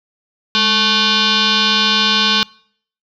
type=tone with frequency modulation; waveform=sine; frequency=207.7 Hz; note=G#3; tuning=in tune; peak=-11 dBFS; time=0.55-2.43 s; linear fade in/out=0 ms; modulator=654 Hz; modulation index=6.6; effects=noise-tail reverb RT60 0.6 s tail -25 dB re dry